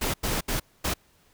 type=noise bursts at uneven times; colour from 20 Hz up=pink; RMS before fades=-27 dBFS; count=4; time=0.01-0.14 / 0.23-0.41 / 0.48-0.6 / 0.84-0.94 s; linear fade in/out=10 ms; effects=pink hiss -62 dBFS RMS until 1.33 s